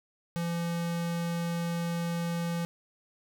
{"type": "tone", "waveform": "square", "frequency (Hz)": 170, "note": "F3", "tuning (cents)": -46, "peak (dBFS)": -30, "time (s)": [0.36, 2.65], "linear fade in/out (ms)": 0, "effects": []}